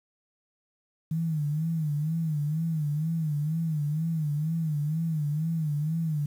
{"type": "tone with vibrato", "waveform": "sine", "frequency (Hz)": 155.56, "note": "D#3", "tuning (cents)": 0, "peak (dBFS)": -25, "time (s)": [1.11, 6.26], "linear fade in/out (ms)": 5, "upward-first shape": "sine", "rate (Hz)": 2.1, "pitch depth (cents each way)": 110, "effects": ["9-bit"]}